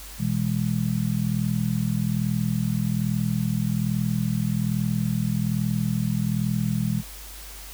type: chord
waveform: sine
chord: E major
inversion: second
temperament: just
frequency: 123.61 / 164.81 / 206 Hz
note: B2 / E3 / G#3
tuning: +2 / 0 / -14 cents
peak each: -26 / -26 / -26 dBFS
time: 0.18-7.03 s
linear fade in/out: 50 ms
effects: added 50 Hz sine -41 dBFS peak until 7.73 s + white hiss -42 dBFS RMS until 7.73 s